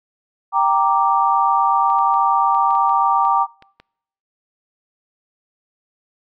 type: chord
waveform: sine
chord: G minor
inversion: none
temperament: equal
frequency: 784 / 932.3 / 1174.7 Hz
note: G5 / Bb5 / D6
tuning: 0 / 0 / 0 cents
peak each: -18 / -17 / -17 dBFS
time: 0.52-3.47 s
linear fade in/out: 50 ms
type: clicks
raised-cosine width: 0.3 ms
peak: -26 dBFS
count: 10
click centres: 1.901 / 1.988 / 2.141 / 2.548 / 2.707 / 2.752 / 2.894 / 3.251 / 3.624 / 3.8 s
effects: noise-tail reverb RT60 0.8 s tail -26 dB re dry